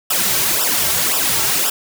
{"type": "noise with flanger", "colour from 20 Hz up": "white", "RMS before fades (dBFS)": -17, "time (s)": [0.1, 1.7], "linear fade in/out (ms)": 5, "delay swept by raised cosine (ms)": [0.46, 4.16], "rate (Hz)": 1.9, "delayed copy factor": -1, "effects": []}